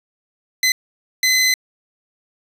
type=tone bursts at uneven times; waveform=20% pulse; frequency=2033 Hz; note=B6; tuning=50 cents sharp; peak=-8 dBFS; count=2; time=0.63-0.72 / 1.23-1.54 s; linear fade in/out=2 ms; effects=resampled to 32000 Hz + 7-bit